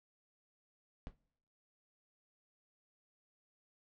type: noise with exponential decay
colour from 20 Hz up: brown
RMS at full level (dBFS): -44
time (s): 1.07-1.17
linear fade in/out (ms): 0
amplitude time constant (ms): 21
effects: noise-tail reverb RT60 0.8 s tail -24 dB re dry + low-pass 4000 Hz 12 dB/octave

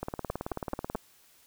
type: two click trains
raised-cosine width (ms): 1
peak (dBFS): -18 / -19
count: 4 / 18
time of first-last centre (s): 0.3-0.949 / 0.03-0.954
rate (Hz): 4.62 / 18.4
effects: white hiss -61 dBFS RMS until 1.46 s

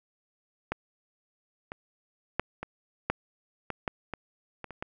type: clicks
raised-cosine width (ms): 0.5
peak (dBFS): -14 / -22 / -10 / -20 / -10 / -17 / -14 / -19 / -23 / -26 / -19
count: 11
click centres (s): 0.72 / 1.719 / 2.396 / 2.63 / 3.1 / 3.703 / 3.878 / 4.137 / 4.643 / 4.707 / 4.825
effects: none

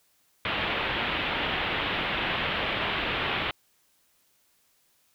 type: low-pass noise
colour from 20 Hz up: white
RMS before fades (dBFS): -29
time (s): 0.45-3.51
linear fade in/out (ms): 2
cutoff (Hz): 3400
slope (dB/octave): 48
effects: white hiss -67 dBFS RMS until 5.14 s

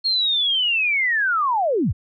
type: linear sweep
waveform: sine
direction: down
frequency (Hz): 4293 to 50.6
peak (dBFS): -17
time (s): 0.04-1.93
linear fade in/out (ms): 20
effects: none

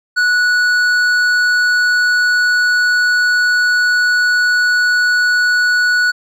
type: tone with hard clipping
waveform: sine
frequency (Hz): 1471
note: F#6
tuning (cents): -11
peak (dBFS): -12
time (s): 0.16-6.12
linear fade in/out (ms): 20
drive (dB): 8
effects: none

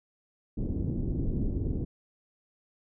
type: low-pass noise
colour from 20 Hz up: pink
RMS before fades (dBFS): -30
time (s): 0.57-1.85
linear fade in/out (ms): 10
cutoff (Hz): 350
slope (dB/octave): 24
effects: none

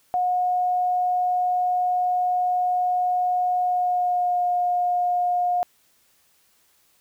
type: tone with pitch glide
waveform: sine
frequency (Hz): 724 to 714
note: F#5 to F5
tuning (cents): -38 to +38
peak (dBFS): -19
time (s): 0.14-5.63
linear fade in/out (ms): 0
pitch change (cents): -24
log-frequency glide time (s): 3.61-4.43
effects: white hiss -62 dBFS RMS until 7 s

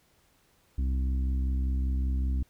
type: harmonic tone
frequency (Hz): 65.2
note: C2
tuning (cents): -5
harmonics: 1 / 2 / 3 / 4 / 5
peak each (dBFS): -25 / -43 / -42 / -41 / -50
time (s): 0.78-2.43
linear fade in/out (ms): 5
effects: pink hiss -66 dBFS RMS until 2.49 s

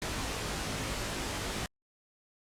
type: noise with comb filter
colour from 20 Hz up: pink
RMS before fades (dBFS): -35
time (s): 0.02-1.66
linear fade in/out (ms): 0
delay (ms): 19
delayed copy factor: +0.65
effects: low-pass 9000 Hz 12 dB/octave + Opus 48 kbps

